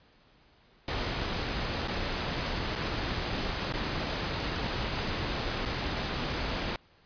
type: noise with dropouts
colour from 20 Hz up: pink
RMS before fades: -32 dBFS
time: 0.88-6.76 s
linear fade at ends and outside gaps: 1 ms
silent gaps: 1.876-1.882 / 2.754-2.759 / 3.725-3.737 / 5.653-5.658 s
effects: pink hiss -62 dBFS RMS until 7.05 s + resampled to 11025 Hz